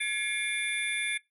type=tone cluster; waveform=sine; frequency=1695 / 2156 / 2365 / 3525 / 10360 Hz; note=G#6 / C#7 / D7 / A7 / E9; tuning=+35 / -49 / +12 / +2 / -31 cents; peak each=-36 / -32 / -33 / -35 / -37 dBFS; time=0-1.18 s; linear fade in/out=10 ms; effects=noise-tail reverb RT60 0.2 s tail -22 dB re dry + tanh soft clip ceiling -19 dBFS